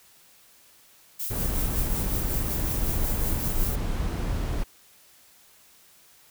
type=noise with tremolo; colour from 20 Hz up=violet; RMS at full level=-30 dBFS; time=1.19-3.76 s; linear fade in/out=10 ms; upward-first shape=triangle; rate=5.4 Hz; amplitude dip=50%
type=noise; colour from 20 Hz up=brown; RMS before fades=-27 dBFS; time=1.3-4.64 s; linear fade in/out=10 ms
effects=white hiss -56 dBFS RMS until 6.3 s